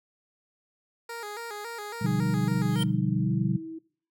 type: tone with vibrato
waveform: 15% pulse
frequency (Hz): 440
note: A4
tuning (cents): 0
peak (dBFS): -29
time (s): 1.09-2.84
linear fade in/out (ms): 5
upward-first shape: square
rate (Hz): 3.6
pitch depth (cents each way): 100
type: chord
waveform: sine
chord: G dominant seventh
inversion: first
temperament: equal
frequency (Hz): 123.47 / 146.83 / 174.61 / 196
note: B2 / D3 / F3 / G3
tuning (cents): 0 / 0 / 0 / 0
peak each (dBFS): -29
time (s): 2.01-3.57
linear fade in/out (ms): 10
type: tone with pitch glide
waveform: sine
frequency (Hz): 308.1 to 323.6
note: D#4 to E4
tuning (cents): -17 to -32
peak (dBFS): -35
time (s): 2.04-3.79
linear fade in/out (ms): 10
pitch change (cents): +85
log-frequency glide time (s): 3.19-3.31
type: tone with exponential growth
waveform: square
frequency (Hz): 3136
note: G7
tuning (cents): 0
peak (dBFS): -28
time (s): 2.67-2.83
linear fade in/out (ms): 2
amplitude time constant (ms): 33
effects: noise-tail reverb RT60 0.5 s tail -22 dB re dry